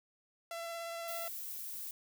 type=tone with vibrato; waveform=sawtooth; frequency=673 Hz; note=E5; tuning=36 cents sharp; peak=-36 dBFS; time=0.51-1.28 s; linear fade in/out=2 ms; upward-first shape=square; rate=17 Hz; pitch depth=9 cents each way
type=noise; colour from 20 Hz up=violet; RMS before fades=-43 dBFS; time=1.08-1.91 s; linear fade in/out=2 ms
effects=none